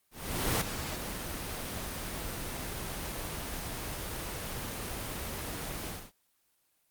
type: noise with ADSR envelope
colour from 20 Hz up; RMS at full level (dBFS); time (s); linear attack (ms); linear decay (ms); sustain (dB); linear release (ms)
pink; -27; 0.11-6.12; 500; 8; -10; 250
effects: white hiss -73 dBFS RMS until 6.9 s + Opus 24 kbps